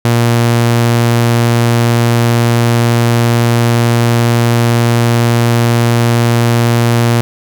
sawtooth tone, 117.9 Hz, A#2, 20 cents sharp, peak -4 dBFS, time 0.05-7.21 s, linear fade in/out 0 ms, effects none

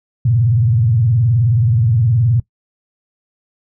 sine tone with vibrato, 116.3 Hz, A#2, 4 cents flat, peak -10 dBFS, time 0.25-2.4 s, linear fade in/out 5 ms, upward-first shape sine, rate 19 Hz, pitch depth 230 cents each way, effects noise-tail reverb RT60 0.1 s tail -19 dB re dry

